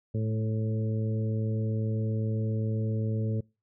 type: harmonic tone with a mistuned harmonic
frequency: 110 Hz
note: A2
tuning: in tune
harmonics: 1 / 2 / 3 / 4 / 5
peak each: -27 / -34 / -42 / -38 / -43 dBFS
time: 0.14-3.41 s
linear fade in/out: 10 ms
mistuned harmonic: 2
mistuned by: -19 cents
effects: noise-tail reverb RT60 0.3 s tail -26 dB re dry